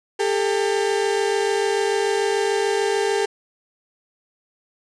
35% pulse tone pair together, 399.3 / 446.1 Hz, G4 / A4, +32 / +24 cents, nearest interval major second, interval 192 cents, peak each -19 / -21 dBFS, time 0.19-3.26 s, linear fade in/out 10 ms, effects resampled to 22050 Hz + 8-bit

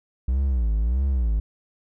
triangle tone with vibrato, 60.2 Hz, B1, 44 cents flat, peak -17 dBFS, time 0.28-1.4 s, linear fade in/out 5 ms, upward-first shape sine, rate 1.6 Hz, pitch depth 230 cents each way, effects none

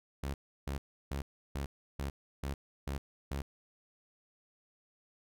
sawtooth tone bursts, 69.3 Hz, C#2, in tune, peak -31 dBFS, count 8, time 0.23-3.42 s, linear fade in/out 5 ms, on 110 ms, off 330 ms, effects none

